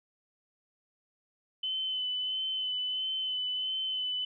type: tone with vibrato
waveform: sine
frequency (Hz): 3033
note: F#7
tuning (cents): +42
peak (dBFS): -30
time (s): 1.63-4.25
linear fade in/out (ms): 5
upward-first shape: sine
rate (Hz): 1.5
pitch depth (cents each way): 21
effects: none